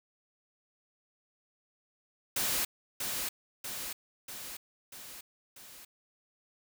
white noise with echo, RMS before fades -31 dBFS, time 2.36-2.65 s, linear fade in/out 5 ms, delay 640 ms, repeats 5, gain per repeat -4 dB, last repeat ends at 5.85 s, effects none

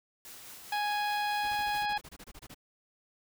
white noise with tremolo, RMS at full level -47 dBFS, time 0.25-1.83 s, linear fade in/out 0 ms, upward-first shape triangle, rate 4.8 Hz, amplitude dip 30%
harmonic tone, 830.6 Hz, G#5, in tune, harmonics 1 / 2 / 3 / 4 / 5 / 6, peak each -30 / -36 / -40 / -42 / -44 / -46 dBFS, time 0.72-1.98 s, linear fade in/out 5 ms
pink noise bursts, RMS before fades -48 dBFS, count 15, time 1.43-2.546 s, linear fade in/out 10 ms, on 52 ms, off 24 ms
effects none

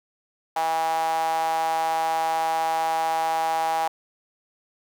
sawtooth tone with high-pass filter, 162.2 Hz, E3, 28 cents flat, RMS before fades -24 dBFS, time 0.56-3.88 s, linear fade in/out 5 ms, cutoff 800 Hz, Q 7.5, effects none

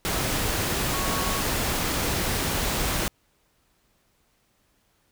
sine tone in noise, 1108.7 Hz, C#6, in tune, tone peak -32 dBFS, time 0.93-1.41 s, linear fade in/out 0 ms, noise pink, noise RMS -26 dBFS, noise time 0.05-3.08 s, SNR -9 dB, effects pink hiss -67 dBFS RMS until 5.11 s

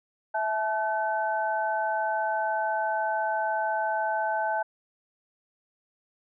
sine tone cluster, 657 / 863 / 1521 Hz, E5 / A5 / F#6, -6 / -34 / +47 cents, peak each -30 / -27 / -32 dBFS, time 0.34-4.63 s, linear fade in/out 10 ms, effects none

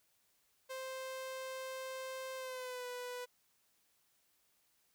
sawtooth tone with pitch glide, 523.3 to 493.9 Hz, C5 to B4, 0 to 0 cents, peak -38 dBFS, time 0.69-3.26 s, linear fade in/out 20 ms, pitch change -100 cents, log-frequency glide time 2.36-2.86 s, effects white hiss -75 dBFS RMS until 4.94 s

